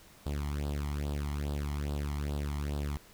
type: tone with flanger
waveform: sawtooth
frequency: 72.5 Hz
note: D2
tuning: 22 cents flat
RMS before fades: -34 dBFS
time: 0.26-2.97 s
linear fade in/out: 0 ms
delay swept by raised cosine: 0.23 to 0.98 ms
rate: 2.4 Hz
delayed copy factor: +0.9
effects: pink hiss -57 dBFS RMS until 3.13 s